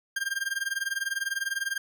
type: tone with tremolo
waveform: 40% pulse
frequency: 1599 Hz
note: G6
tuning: 34 cents sharp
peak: -24 dBFS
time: 0.16-1.78 s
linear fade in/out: 5 ms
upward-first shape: sine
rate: 20 Hz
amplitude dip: 90%
effects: none